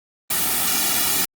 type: noise with comb filter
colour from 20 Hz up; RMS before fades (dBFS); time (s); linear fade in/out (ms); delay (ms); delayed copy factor
white; -20; 0.3-1.25; 5; 1.9; -1
effects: Opus 24 kbps